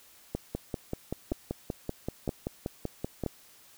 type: two click trains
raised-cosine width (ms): 2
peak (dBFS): -18 / -17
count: 15 / 4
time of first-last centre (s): 0.55-3.237 / 0.35-3.263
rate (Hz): 5.21 / 1.03
effects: white hiss -57 dBFS RMS until 3.77 s